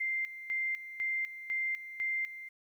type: tone with tremolo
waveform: sine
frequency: 2093 Hz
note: C7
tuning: in tune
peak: -30 dBFS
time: 0-2.49 s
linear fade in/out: 10 ms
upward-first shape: square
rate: 2 Hz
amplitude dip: 75%
effects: 11-bit